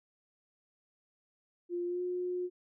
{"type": "tone with pitch glide", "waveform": "sine", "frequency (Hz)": [350.1, 359.7], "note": ["F4", "F#4"], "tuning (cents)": [4, -49], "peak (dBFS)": -32, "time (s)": [1.69, 2.5], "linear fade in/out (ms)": 50, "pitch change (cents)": 47, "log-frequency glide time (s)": [1.86, 2.02], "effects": []}